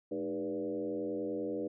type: tone with frequency modulation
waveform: sine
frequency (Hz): 396.6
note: G4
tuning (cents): +20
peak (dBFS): -33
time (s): 0.11-1.68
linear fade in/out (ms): 10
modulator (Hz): 89.3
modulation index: 1.7
effects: none